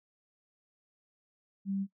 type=tone; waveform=sine; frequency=195.6 Hz; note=G3; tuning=4 cents flat; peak=-30 dBFS; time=1.65-1.87 s; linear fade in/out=50 ms; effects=noise-tail reverb RT60 0.1 s tail -19 dB re dry